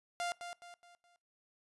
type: tone with echo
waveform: sawtooth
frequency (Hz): 698.5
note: F5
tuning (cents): 0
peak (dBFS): -31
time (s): 0.2-0.32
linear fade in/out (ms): 0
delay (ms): 210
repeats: 4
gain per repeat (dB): -8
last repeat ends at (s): 1.16
effects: noise-tail reverb RT60 0.3 s tail -22 dB re dry + resampled to 24000 Hz